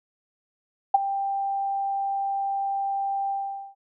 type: tone with ADSR envelope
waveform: sine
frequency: 789 Hz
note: G5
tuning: 11 cents sharp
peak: -10 dBFS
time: 0.94-3.75 s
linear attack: 7 ms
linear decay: 20 ms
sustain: -14 dB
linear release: 450 ms
effects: none